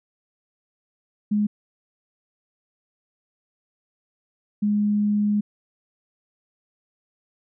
sine tone pair in turn, 208.6 / 207.7 Hz, G#3 / G#3, +8 / 0 cents, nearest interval unison, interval 8 cents, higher first, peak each -18 dBFS, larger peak neither, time 1.31-1.47 / 4.62-5.41 s, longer second, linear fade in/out 10 ms, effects none

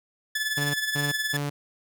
sawtooth tone with tremolo, 1729 Hz, A6, 31 cents flat, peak -20 dBFS, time 0.35-1.37 s, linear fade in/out 5 ms, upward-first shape sine, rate 19 Hz, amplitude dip 55%
sawtooth tone bursts, 144.3 Hz, D3, 30 cents flat, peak -23 dBFS, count 3, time 0.57-1.5 s, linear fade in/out 10 ms, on 170 ms, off 210 ms
effects none

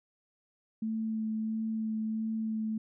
sine tone with vibrato, 220.1 Hz, A3, 1 cent sharp, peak -30 dBFS, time 0.82-2.78 s, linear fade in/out 5 ms, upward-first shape sine, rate 1.5 Hz, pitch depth 12 cents each way, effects none

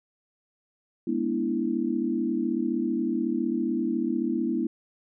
sine chord, E dominant seventh, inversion first, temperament equal with one note detuned, 207.7 / 242.3 / 293.7 / 329.6 Hz, G#3 / B3 / D4 / E4, 0 / -33 / 0 / 0 cents, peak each -32 / -28 / -32 / -28 dBFS, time 1.07-4.67 s, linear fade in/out 5 ms, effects none

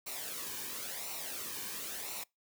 white noise with flanger, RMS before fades -41 dBFS, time 0.06-2.24 s, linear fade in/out 10 ms, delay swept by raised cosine 0.6 to 1.52 ms, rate 0.96 Hz, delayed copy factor -0.6, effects noise-tail reverb RT60 0.2 s tail -25 dB re dry

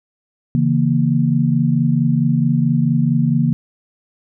sine chord, A# diminished, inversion first, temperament equal with one note detuned, 138.59 / 163.11 / 233.1 Hz, C#3 / E3 / A#3, 0 / -18 / 0 cents, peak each -17 dBFS, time 0.55-3.53 s, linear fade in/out 0 ms, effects none

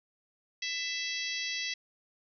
harmonic tone with a mistuned harmonic, 659.3 Hz, E5, in tune, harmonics 3 / 4 / 5 / 6 / 7 / 8 / 9, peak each -38 / -39 / -40 / -41 / -41 / -42 / -43 dBFS, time 0.62-1.74 s, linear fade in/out 5 ms, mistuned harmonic 3, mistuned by +18 cents, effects none

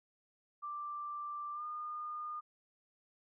sine tone with pitch glide, 1178 to 1217.4 Hz, D6 to D#6, +5 to -38 cents, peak -39 dBFS, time 0.62-2.41 s, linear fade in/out 20 ms, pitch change +57 cents, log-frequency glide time 1.53-1.64 s, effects none

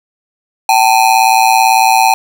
square ring-modulated tone, 830.6 Hz, G#5, in tune, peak -4 dBFS, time 0.69-2.14 s, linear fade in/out 0 ms, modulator 59 Hz, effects none

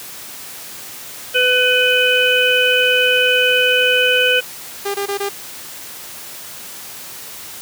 harmonic tone, 501 Hz, B4, 25 cents sharp, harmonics 1 / 3 / 5 / 6, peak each -17 / -17 / -17 / -17 dBFS, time 1.34-4.41 s, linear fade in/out 20 ms
sawtooth tone bursts, 401 Hz, G4, 39 cents sharp, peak -15 dBFS, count 4, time 4.85-5.293 s, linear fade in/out 10 ms, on 95 ms, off 21 ms
effects white hiss -33 dBFS RMS until 7.61 s + high-pass 80 Hz 12 dB/octave

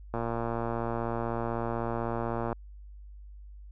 click train, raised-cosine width 1 ms, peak -18 dBFS, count 278, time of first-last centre 0.14-2.528 s, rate 116 Hz, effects added 50 Hz sine -44 dBFS peak until 3.71 s

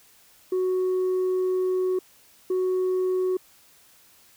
sine tone bursts at uneven times, 370 Hz, F#4, in tune, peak -19 dBFS, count 2, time 0.52-1.99 / 2.5-3.37 s, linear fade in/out 5 ms, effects tanh soft clip ceiling -20 dBFS + white hiss -56 dBFS RMS until 4.36 s

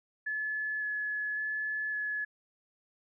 sine tone with vibrato, 1712 Hz, A6, 48 cents flat, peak -31 dBFS, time 0.26-2.25 s, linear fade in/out 10 ms, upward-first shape square, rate 0.9 Hz, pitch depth 8 cents each way, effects none

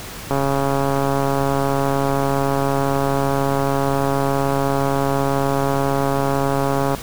click train, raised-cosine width 1 ms, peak -6 dBFS, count 917, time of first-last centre 0.31-6.948 s, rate 138 Hz, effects pink hiss -33 dBFS RMS until 7.02 s

